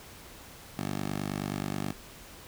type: tone with high-pass filter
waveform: 10% pulse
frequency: 49.4 Hz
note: G1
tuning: 14 cents sharp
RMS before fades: -34 dBFS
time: 0.77-1.93 s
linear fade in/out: 20 ms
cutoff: 150 Hz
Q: 0.95
effects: pink hiss -49 dBFS RMS until 2.47 s